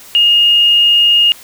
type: tone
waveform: sine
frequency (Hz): 2847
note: F7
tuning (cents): +33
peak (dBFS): -6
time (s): 0.15-1.32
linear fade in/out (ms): 0
effects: white hiss -37 dBFS RMS until 1.43 s